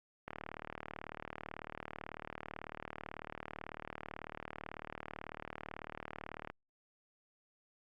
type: click train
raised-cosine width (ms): 0.5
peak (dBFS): -27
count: 238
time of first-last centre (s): 0.28-6.5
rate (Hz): 38.1
effects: Opus 48 kbps